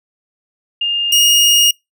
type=tone pair in turn; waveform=sine / sawtooth; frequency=2818 / 2857 Hz; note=F7 / F7; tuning=+15 / +39 cents; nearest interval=unison; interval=24 cents; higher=second; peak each=-14 / -5 dBFS; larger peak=second; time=0.81-1.12 / 1.12-1.71 s; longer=second; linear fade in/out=5 ms; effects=noise-tail reverb RT60 0.2 s tail -26 dB re dry